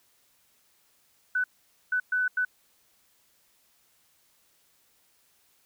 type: tone bursts at uneven times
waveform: sine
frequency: 1498 Hz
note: F#6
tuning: 21 cents sharp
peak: -23 dBFS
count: 4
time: 1.35-1.44 / 1.92-2 / 2.12-2.28 / 2.37-2.45 s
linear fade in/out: 5 ms
effects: white hiss -66 dBFS RMS until 5.65 s